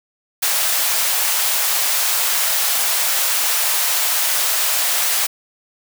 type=high-pass noise; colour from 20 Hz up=white; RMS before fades=-18 dBFS; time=0.42-5.27 s; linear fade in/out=10 ms; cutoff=570 Hz; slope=24 dB/octave; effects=none